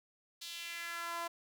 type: tone with high-pass filter sweep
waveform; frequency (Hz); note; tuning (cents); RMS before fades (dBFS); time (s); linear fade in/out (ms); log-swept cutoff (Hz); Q
sawtooth; 339.4; F4; -49; -42; 0.41-1.28; 10; 4000 to 820; 2.3
effects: none